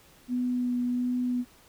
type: tone with vibrato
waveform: sine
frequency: 246.9 Hz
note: B3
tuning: in tune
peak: -25 dBFS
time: 0.28-1.45 s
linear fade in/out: 50 ms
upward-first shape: sine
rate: 1.4 Hz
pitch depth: 12 cents each way
effects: pink hiss -57 dBFS RMS until 1.68 s